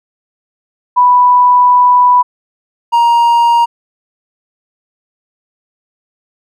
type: tone pair in turn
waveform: sine / triangle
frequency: 987.8 / 939.9 Hz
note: B5 / A#5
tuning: 0 / +14 cents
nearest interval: minor second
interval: 86 cents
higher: first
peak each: -4 dBFS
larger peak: neither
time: 0.96-2.23 / 2.92-3.66 s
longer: first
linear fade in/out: 20 ms
effects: none